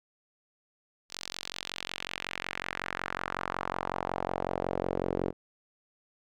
sawtooth tone with band-pass filter sweep, 45.44 Hz, F#1, 31 cents flat, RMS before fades -35 dBFS, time 1.09-5.33 s, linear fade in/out 50 ms, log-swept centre 5100 to 400 Hz, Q 1.7, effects none

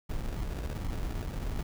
brown noise with sample-and-hold, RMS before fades -34 dBFS, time 0.09-1.63 s, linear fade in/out 10 ms, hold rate 1050 Hz, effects none

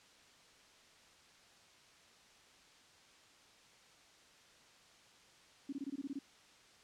sine tone bursts, 277.2 Hz, C#4, in tune, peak -38 dBFS, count 9, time 5.69-6.19 s, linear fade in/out 5 ms, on 36 ms, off 22 ms, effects white hiss -63 dBFS RMS until 6.83 s + low-pass 6000 Hz 12 dB/octave

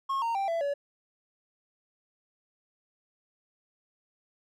triangle tone with pitch steps, 1085 / 923 / 785.1 / 667.9 / 568.2 Hz, C#6 / A#5 / G5 / E5 / C#5, -37 / -17 / +2 / +23 / +43 cents, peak -25 dBFS, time 0.09-0.74 s, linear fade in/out 10 ms, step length 130 ms, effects none

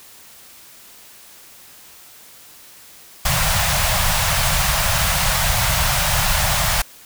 pink band-stop noise, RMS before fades -18 dBFS, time 3.25-6.82 s, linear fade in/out 5 ms, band 170 to 590 Hz, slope 48 dB/octave, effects white hiss -44 dBFS RMS until 7.05 s

